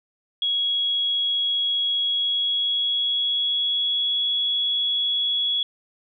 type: tone with pitch glide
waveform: sine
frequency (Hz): 3325 to 3362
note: G#7 to G#7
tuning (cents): +1 to +20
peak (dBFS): -20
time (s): 0.42-5.63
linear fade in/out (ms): 2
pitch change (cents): +19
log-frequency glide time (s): 2.02-4.26
effects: none